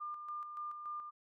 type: tone with tremolo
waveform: sine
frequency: 1200 Hz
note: D6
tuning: 37 cents sharp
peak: -39 dBFS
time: 0-1.11 s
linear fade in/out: 20 ms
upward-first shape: square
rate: 3.5 Hz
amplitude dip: 45%
effects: none